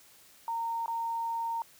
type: tone with dropouts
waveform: sine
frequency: 920 Hz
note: A#5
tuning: 23 cents flat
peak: -30 dBFS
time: 0.48-1.62 s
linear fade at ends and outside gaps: 1 ms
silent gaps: 0.86-0.88 s
effects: white hiss -58 dBFS RMS until 1.79 s

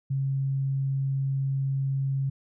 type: tone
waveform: sine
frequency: 136 Hz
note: C#3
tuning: 33 cents flat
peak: -24 dBFS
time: 0.1-2.3 s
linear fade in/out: 10 ms
effects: none

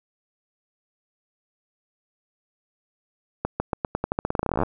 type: accelerating click train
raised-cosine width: 1 ms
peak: -9 dBFS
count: 24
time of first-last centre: 3.45-4.634 s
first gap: 150 ms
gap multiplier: 0.88
effects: none

